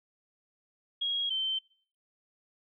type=tone pair in turn; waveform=sine; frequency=3290 / 3099 Hz; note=G#7 / G7; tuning=-17 / -21 cents; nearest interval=minor second; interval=104 cents; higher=first; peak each=-28 / -28 dBFS; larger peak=neither; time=1.01-1.3 / 1.3-1.59 s; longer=neither; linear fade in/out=10 ms; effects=noise-tail reverb RT60 0.5 s tail -23 dB re dry